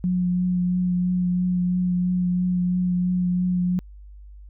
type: tone with vibrato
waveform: sine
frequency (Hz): 180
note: F#3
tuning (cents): -47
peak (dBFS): -19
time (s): 0.04-3.79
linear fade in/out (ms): 0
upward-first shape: triangle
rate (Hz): 3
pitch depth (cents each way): 18
effects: added 50 Hz sine -40 dBFS peak until 4.49 s